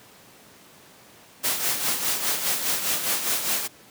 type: noise with tremolo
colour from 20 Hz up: white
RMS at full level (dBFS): -23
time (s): 1.43-3.68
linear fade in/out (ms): 20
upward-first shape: sine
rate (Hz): 4.9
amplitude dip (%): 55
effects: pink hiss -50 dBFS RMS until 3.9 s + high-pass 150 Hz 12 dB/octave